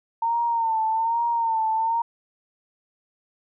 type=tone with vibrato; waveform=sine; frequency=910 Hz; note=A#5; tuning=42 cents flat; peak=-20 dBFS; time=0.22-2.02 s; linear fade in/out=5 ms; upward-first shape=sine; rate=1.2 Hz; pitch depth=57 cents each way; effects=none